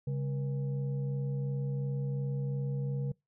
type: tone with frequency modulation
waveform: sine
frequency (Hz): 138.59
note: C#3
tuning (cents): 0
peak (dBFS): -30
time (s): 0.07-3.12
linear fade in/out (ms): 5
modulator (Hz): 340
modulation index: 0.42
effects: noise-tail reverb RT60 0.2 s tail -25 dB re dry